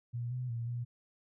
sine tone with pitch steps, 119.6 / 125.7 / 116.8 / 120.4 Hz, A#2 / B2 / A#2 / B2, +45 / +31 / +4 / -44 cents, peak -34 dBFS, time 0.13-0.85 s, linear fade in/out 20 ms, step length 180 ms, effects none

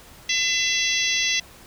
harmonic tone, 673 Hz, E5, 36 cents sharp, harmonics 3 / 4 / 5 / 6 / 7 / 8 / 9, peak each -26 / -26 / -26 / -30 / -32 / -32 / -27 dBFS, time 0.29-1.4 s, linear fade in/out 5 ms, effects pink hiss -47 dBFS RMS until 1.66 s

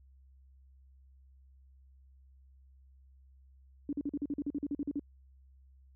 sine tone bursts, 286.9 Hz, D4, 40 cents flat, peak -31 dBFS, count 14, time 3.89-4.995 s, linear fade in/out 2 ms, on 39 ms, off 43 ms, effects added 66 Hz sine -57 dBFS peak until 5.95 s

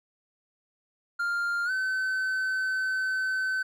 triangle tone with pitch glide, 1399 to 1525.6 Hz, F6 to G6, +3 to -47 cents, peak -24 dBFS, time 1.19-3.63 s, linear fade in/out 10 ms, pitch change +150 cents, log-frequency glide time 1.65-1.71 s, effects none

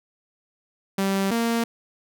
sawtooth tone pair in turn, 194.8 / 231.7 Hz, G3 / A#3, -11 / -10 cents, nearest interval minor third, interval 301 cents, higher second, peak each -17 dBFS, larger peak neither, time 0.98-1.31 / 1.31-1.64 s, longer neither, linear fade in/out 5 ms, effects none

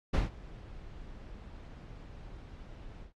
brown noise with ADSR envelope, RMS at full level -24 dBFS, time 0.13-3.13 s, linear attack 13 ms, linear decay 150 ms, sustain -23 dB, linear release 120 ms, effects low-pass 5000 Hz 12 dB/octave + AAC 48 kbps

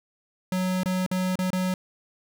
square tone with dropouts, 184.7 Hz, F#3, 3 cents flat, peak -24 dBFS, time 0.52-1.74 s, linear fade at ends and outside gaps 2 ms, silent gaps 0.834-0.858 / 1.064-1.113 / 1.356-1.389 / 1.504-1.53 s, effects none

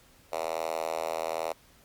5% pulse tone with high-pass filter, 81.1 Hz, E2, 28 cents flat, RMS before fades -32 dBFS, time 0.32-1.53 s, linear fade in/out 10 ms, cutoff 590 Hz, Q 2.8, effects pink hiss -59 dBFS RMS until 1.84 s + MP3 96 kbps

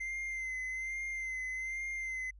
triangle tone with vibrato, 2075 Hz, C7, 15 cents flat, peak -34 dBFS, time 0-2.31 s, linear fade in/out 10 ms, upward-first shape sine, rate 1.2 Hz, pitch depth 33 cents each way, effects added 50 Hz sine -52 dBFS peak until 2.39 s + resampled to 24000 Hz

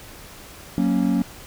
triangle chord, F# major, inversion none, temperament equal, 185 / 233.1 / 277.2 Hz, F#3 / A#3 / C#4, 0 / 0 / 0 cents, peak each -20 dBFS, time 0.78-1.22 s, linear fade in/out 0 ms, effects pink hiss -42 dBFS RMS until 1.46 s

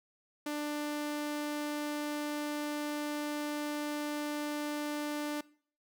sawtooth tone, 296.1 Hz, D4, 14 cents sharp, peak -30 dBFS, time 0.46-5.41 s, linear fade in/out 5 ms, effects noise-tail reverb RT60 0.5 s tail -21 dB re dry

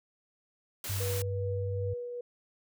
white noise, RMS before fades -38 dBFS, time 0.84-1.22 s, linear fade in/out 2 ms
sine tone, 98 Hz, G2, in tune, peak -31 dBFS, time 0.89-1.94 s, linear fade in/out 10 ms
sine tone with tremolo, 485.4 Hz, B4, 30 cents flat, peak -33 dBFS, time 1-2.21 s, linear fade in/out 5 ms, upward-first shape triangle, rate 2.5 Hz, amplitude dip 35%
effects none

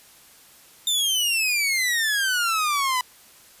sawtooth exponential sweep, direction down, 3626 to 987.8 Hz, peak -17 dBFS, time 0.87-3.01 s, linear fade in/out 2 ms, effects white hiss -51 dBFS RMS until 3.6 s + resampled to 32000 Hz

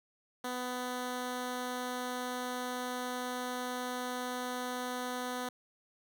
10% pulse tone, 249.5 Hz, B3, 18 cents sharp, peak -27 dBFS, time 0.44-5.49 s, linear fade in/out 5 ms, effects none

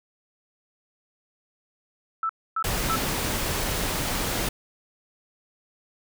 sine tone bursts, 1318.5 Hz, E6, in tune, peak -23 dBFS, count 3, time 2.23-2.959 s, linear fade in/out 2 ms, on 63 ms, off 270 ms
pink noise, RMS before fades -27 dBFS, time 2.64-4.49 s, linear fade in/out 5 ms
effects none

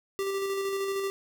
square tone with tremolo, 392 Hz, G4, in tune, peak -28 dBFS, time 0.19-1.1 s, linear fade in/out 0 ms, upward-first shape square, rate 13 Hz, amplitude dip 25%, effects none

